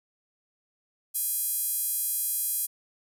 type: tone with high-pass filter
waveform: 5% pulse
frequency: 820 Hz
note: G#5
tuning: 22 cents flat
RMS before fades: -29 dBFS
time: 1.14-2.67 s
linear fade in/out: 20 ms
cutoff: 12000 Hz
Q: 1.5
effects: none